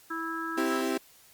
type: harmonic tone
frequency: 327.8 Hz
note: E4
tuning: 10 cents flat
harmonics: 1 / 3 / 4 / 5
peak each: -36 / -42 / -35 / -37 dBFS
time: 0.1-0.82 s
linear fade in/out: 10 ms
type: chord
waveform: 35% pulse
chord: C major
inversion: none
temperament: equal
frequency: 261.6 / 329.6 / 392 Hz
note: C4 / E4 / G4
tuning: 0 / 0 / 0 cents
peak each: -30 dBFS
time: 0.57-0.98 s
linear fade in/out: 10 ms
effects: white hiss -57 dBFS RMS until 1.33 s + Opus 48 kbps